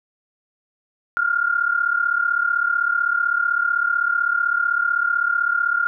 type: tone pair together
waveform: sine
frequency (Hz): 1389 / 1424.8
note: F6 / F6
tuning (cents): -10 / +34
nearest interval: unison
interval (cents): 44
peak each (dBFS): -20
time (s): 1.17-5.87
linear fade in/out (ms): 0
effects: none